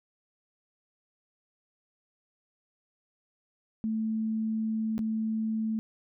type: tone with dropouts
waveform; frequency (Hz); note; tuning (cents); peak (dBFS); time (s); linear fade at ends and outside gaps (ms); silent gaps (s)
sine; 220.3; A3; +2; -27; 3.84-5.79; 0; 4.98-4.991
effects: none